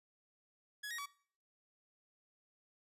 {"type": "tone with pitch steps", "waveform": "sawtooth", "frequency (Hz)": [1682, 1879, 1139], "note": ["G#6", "A#6", "C#6"], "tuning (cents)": [22, 13, 47], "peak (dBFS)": -38, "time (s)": [0.83, 1.061], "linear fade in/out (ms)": 10, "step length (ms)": 77, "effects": ["noise-tail reverb RT60 0.5 s tail -20 dB re dry", "resampled to 32000 Hz"]}